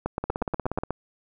two click trains, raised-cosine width 1 ms, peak -12 / -14 dBFS, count 8 / 11, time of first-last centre 0.06-0.906 / 0.24-0.835 s, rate 8.27 / 16.8 Hz, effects none

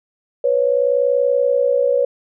sine tone pair together, 493.9 / 554.4 Hz, B4 / C#5, 0 / 0 cents, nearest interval major second, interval 200 cents, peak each -16 dBFS, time 0.44-2.05 s, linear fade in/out 5 ms, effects none

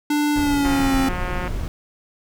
square tone with pitch glide, 295.3 to 267.7 Hz, D4 to C4, +10 to +40 cents, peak -18 dBFS, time 0.1-1.09 s, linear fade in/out 5 ms, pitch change -170 cents, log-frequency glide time 0.33-0.98 s
brown noise, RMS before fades -26 dBFS, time 0.36-1.68 s, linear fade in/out 0 ms
click train, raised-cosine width 0.5 ms, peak -14 dBFS, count 150, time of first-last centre 0.65-1.478 s, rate 180 Hz
effects none

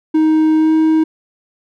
triangle tone with pitch glide, 313.5 to 316.6 Hz, D#4 to D#4, +13 to +30 cents, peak -7 dBFS, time 0.14-1.04 s, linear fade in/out 10 ms, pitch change +17 cents, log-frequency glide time 0.57-0.73 s, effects none

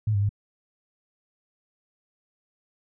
sine tone with pitch steps, 107.5 / 100.2 / 102.5 Hz, A2 / G2 / G#2, -40 / +38 / -22 cents, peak -20 dBFS, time 0.07-0.292 s, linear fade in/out 5 ms, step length 74 ms, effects none

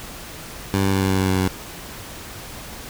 15% pulse tone with pitch steps, 97.6 / 96.98 / 96.37 / 95.76 / 95.15 / 94.55 / 93.95 / 93.35 Hz, G2 / G2 / G2 / G2 / F#2 / F#2 / F#2 / F#2, -7 / -18 / -29 / -40 / +49 / +38 / +27 / +16 cents, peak -11 dBFS, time 0.74-1.476 s, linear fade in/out 0 ms, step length 92 ms, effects pink hiss -36 dBFS RMS until 2.89 s

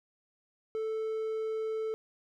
triangle tone, 440 Hz, A4, in tune, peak -29 dBFS, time 0.75-1.94 s, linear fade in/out 0 ms, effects none

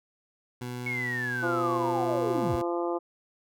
20% pulse tone, 123.47 Hz, B2, in tune, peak -29 dBFS, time 0.61-2.62 s, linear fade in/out 5 ms
sine linear sweep, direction down, 2217 to 59.8 Hz, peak -29 dBFS, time 0.86-2.56 s, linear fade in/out 5 ms
harmonic tone, 172.3 Hz, F3, 23 cents flat, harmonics 2 / 3 / 4 / 5 / 6 / 7, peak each -29 / -33 / -35 / -37 / -39 / -40 dBFS, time 1.42-2.99 s, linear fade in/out 20 ms
effects none

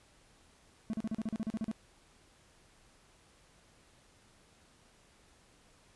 triangle tone bursts, 219.6 Hz, A3, 3 cents flat, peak -30 dBFS, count 12, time 0.9-1.714 s, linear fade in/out 0 ms, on 33 ms, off 38 ms, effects pink hiss -64 dBFS RMS until 5.95 s + resampled to 24000 Hz

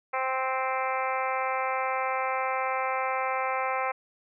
harmonic tone, 261.6 Hz, C4, in tune, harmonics 2 / 3 / 4 / 5 / 6 / 7 / 8 / 9 / 10, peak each -33 / -31 / -32 / -34 / -41 / -42 / -36 / -38 / -46 dBFS, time 0.13-3.92 s, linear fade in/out 10 ms, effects none

